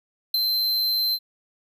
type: tone with ADSR envelope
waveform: square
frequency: 4103 Hz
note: C8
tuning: 35 cents flat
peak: -17 dBFS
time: 0.34-1.19 s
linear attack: 4 ms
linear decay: 10 ms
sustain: -4 dB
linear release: 53 ms
effects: none